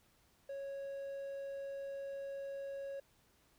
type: tone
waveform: triangle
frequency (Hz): 552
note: C#5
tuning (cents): -7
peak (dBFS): -39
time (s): 0.49-3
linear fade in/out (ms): 5
effects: pink hiss -71 dBFS RMS until 3.58 s